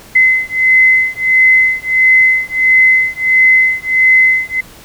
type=beating tone pair; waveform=sine; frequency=2045 / 2046.5 Hz; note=C7 / C7; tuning=-40 / -39 cents; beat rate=1.5 Hz; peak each=-10 dBFS; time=0.15-4.61 s; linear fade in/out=10 ms; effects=pink hiss -38 dBFS RMS until 4.84 s